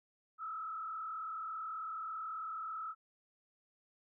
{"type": "tone with frequency modulation", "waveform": "sine", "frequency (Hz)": 1300, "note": "E6", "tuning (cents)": -24, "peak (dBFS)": -39, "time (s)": [0.38, 2.95], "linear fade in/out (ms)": 50, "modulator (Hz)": 38.3, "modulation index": 1.1, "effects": []}